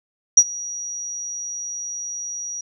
sine tone with ADSR envelope, 5770 Hz, F#8, 44 cents flat, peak -4 dBFS, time 0.37-2.61 s, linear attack 7 ms, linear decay 54 ms, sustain -23 dB, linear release 5 ms, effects none

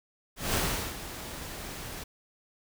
pink noise with ADSR envelope, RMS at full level -27 dBFS, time 0.36-2.04 s, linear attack 190 ms, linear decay 390 ms, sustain -13 dB, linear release 10 ms, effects none

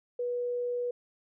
sine tone, 487.4 Hz, B4, 23 cents flat, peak -29 dBFS, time 0.19-0.91 s, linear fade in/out 5 ms, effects none

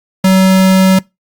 square tone, 189.1 Hz, F#3, 38 cents sharp, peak -6 dBFS, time 0.24-0.99 s, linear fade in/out 5 ms, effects noise-tail reverb RT60 0.2 s tail -23 dB re dry + Opus 48 kbps

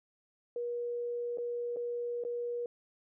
sine tone with dropouts, 479.2 Hz, A#4, 48 cents sharp, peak -33 dBFS, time 0.56-2.66 s, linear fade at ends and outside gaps 2 ms, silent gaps 1.374-1.383 / 1.762-1.768 / 2.238-2.249 s, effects none

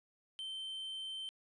triangle tone, 3104 Hz, G7, 18 cents flat, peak -39 dBFS, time 0.39-1.29 s, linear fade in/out 0 ms, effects resampled to 24000 Hz

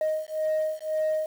sine beating tone pair, 622.3 / 624.2 Hz, D#5 / D#5, 0 / +5 cents, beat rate 1.9 Hz, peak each -26 / -26 dBFS, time 0.01-1.26 s, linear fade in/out 2 ms, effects tanh soft clip ceiling -21 dBFS + 8-bit

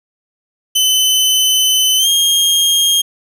sawtooth tone with pitch glide, 3035 to 3234 Hz, F#7 to G#7, +43 to -47 cents, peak -7 dBFS, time 0.75-3.02 s, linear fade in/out 10 ms, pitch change +110 cents, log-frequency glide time 1.98-2.08 s, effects none

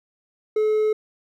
triangle tone with hard clipping, 429.8 Hz, A4, 41 cents flat, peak -18 dBFS, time 0.56-0.93 s, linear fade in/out 5 ms, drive 5 dB, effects none

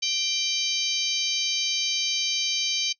harmonic tone with a mistuned harmonic, 776 Hz, G5, 18 cents flat, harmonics 3 / 4 / 5 / 6 / 7 / 8, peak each -32 / -28 / -31 / -29 / -34 / -31 dBFS, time 0.02-2.93 s, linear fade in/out 10 ms, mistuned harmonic 3, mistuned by +30 cents, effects noise-tail reverb RT60 0.1 s tail -21 dB re dry

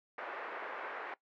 white band-pass noise, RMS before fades -43 dBFS, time 0.18-1.14 s, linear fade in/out 2 ms, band 390 to 1800 Hz, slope 24 dB/octave, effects noise-tail reverb RT60 0.1 s tail -19 dB re dry

